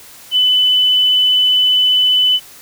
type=tone; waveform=sine; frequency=3005 Hz; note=F#7; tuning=26 cents sharp; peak=-9 dBFS; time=0.31-2.4 s; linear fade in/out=50 ms; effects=white hiss -39 dBFS RMS until 2.61 s